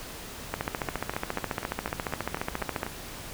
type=two click trains; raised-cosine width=0.5 ms; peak=-18 / -13 dBFS; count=9 / 34; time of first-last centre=0.89-2.865 / 0.54-2.832 s; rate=4.05 / 14.4 Hz; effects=pink hiss -41 dBFS RMS until 3.33 s

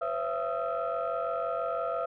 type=tone cluster; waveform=sine; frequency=503 / 549 / 669 / 1260 / 1349 Hz; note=B4 / C#5 / E5 / D#6 / E6; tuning=+32 / -17 / +25 / +21 / +40 cents; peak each=-35 / -36 / -31 / -36 / -36 dBFS; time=0.01-2.06 s; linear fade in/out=10 ms; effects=tanh soft clip ceiling -22 dBFS

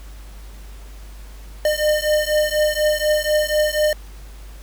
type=beating tone pair; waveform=square; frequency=604 / 608.1 Hz; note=D5 / D#5; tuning=+48 / -40 cents; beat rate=4.1 Hz; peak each=-20 / -20 dBFS; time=1.65-3.93 s; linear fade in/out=2 ms; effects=added 50 Hz sine -35 dBFS peak until 4.62 s + pink hiss -47 dBFS RMS until 4.62 s

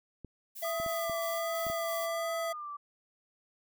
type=clicks; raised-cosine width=3 ms; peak=-31 dBFS; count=6; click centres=0.247 / 0.8 / 0.863 / 1.097 / 1.667 / 1.7 s
type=noise with tremolo; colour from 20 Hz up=violet; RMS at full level=-43 dBFS; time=0.55-2.08 s; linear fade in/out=20 ms; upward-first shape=square; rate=3 Hz; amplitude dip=40%
type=tone; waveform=square; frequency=666 Hz; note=E5; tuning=18 cents sharp; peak=-33 dBFS; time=0.62-2.53 s; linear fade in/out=10 ms
type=tone with vibrato; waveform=sine; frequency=1215 Hz; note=D#6; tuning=42 cents flat; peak=-38 dBFS; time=0.64-2.77 s; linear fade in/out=10 ms; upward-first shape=sine; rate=1.3 Hz; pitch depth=76 cents each way
effects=none

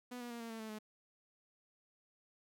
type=tone with pitch steps; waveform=sawtooth; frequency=246.9 / 241.1 / 235.5 / 230 / 224.6 / 219.3 / 214.2 Hz; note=B3 / B3 / A#3 / A#3 / A3 / A3 / A3; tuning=0 / -41 / +18 / -23 / +36 / -6 / -46 cents; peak=-40 dBFS; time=0.11-0.789 s; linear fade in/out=10 ms; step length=97 ms; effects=none

